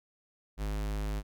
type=tone; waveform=square; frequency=51.7 Hz; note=G#1; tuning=7 cents flat; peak=-32 dBFS; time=0.57-1.23 s; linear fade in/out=50 ms; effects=none